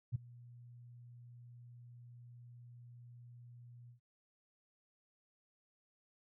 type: tone with ADSR envelope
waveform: sine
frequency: 120.6 Hz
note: B2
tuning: 41 cents flat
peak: -30 dBFS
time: 0.12-4 s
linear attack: 32 ms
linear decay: 11 ms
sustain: -23 dB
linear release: 110 ms
effects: none